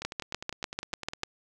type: two click trains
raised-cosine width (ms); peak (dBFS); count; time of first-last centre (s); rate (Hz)
0.2; -13 / -20; 9 / 13; 0.05-1.233 / 0.02-1.236; 6.76 / 9.87
effects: none